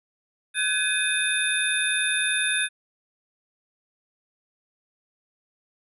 sine tone cluster, 1522 / 1685 / 2515 / 3610 / 9930 Hz, F#6 / G#6 / D#7 / A7 / D#9, +48 / +25 / +18 / +44 / -5 cents, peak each -28 dBFS, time 0.54-2.69 s, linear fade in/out 50 ms, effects none

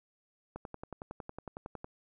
click train, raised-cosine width 1 ms, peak -27 dBFS, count 15, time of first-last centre 0.56-1.844 s, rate 10.9 Hz, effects none

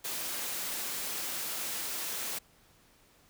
white high-pass noise, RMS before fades -36 dBFS, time 0.04-2.39 s, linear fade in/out 10 ms, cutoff 180 Hz, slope 12 dB/octave, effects pink hiss -63 dBFS RMS until 3.29 s

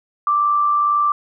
sine tone with amplitude modulation, 1174.7 Hz, D6, in tune, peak -12 dBFS, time 0.27-1.12 s, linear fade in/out 2 ms, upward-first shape sine, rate 102 Hz, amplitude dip 35%, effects none

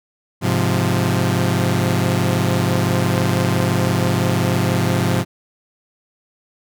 sawtooth chord, F minor, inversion first, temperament equal with one note detuned, 103.83 / 129.83 / 174.61 Hz, Ab2 / C3 / F3, 0 / -13 / 0 cents, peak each -16 dBFS, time 0.41-5.25 s, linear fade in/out 50 ms, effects none

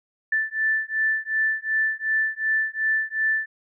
sine beating tone pair, 1760 / 1762.7 Hz, A6 / A6, 0 / +3 cents, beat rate 2.7 Hz, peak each -24 dBFS, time 0.32-3.46 s, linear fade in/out 5 ms, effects none

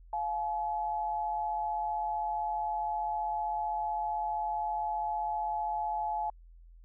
sine tone pair together, 698.5 / 853.9 Hz, F5 / G#5, 0 / +48 cents, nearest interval minor third, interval 348 cents, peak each -36 / -31 dBFS, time 0.13-6.3 s, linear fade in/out 2 ms, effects added 42 Hz sine -51 dBFS peak until 6.84 s

